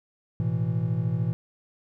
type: chord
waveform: triangle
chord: A suspended second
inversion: none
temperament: equal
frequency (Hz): 110 / 123.47 / 164.81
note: A2 / B2 / E3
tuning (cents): 0 / 0 / 0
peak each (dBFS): -26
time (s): 0.4-1.33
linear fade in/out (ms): 0
effects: none